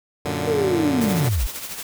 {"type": "chord", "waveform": "10% pulse", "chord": "Gb augmented", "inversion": "none", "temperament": "equal", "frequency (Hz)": [92.5, 116.54, 146.83], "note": ["Gb2", "Bb2", "D3"], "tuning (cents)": [0, 0, 0], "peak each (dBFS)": [-19, -21, -18], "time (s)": [0.25, 1.29], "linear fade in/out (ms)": 5}
{"type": "linear sweep", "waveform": "sine", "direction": "down", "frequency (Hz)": [466.2, 38.89], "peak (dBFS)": -18, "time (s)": [0.47, 1.47], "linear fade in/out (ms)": 10}
{"type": "noise with tremolo", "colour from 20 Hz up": "white", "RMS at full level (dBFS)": -30, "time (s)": [1.01, 1.83], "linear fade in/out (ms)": 2, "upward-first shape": "sine", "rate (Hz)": 13, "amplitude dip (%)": 55}
{"effects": []}